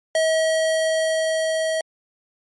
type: tone with level ramp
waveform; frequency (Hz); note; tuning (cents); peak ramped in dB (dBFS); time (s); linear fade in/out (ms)
square; 640; D#5; +49; -17 to -21; 0.15-1.81; 2
effects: MP3 48 kbps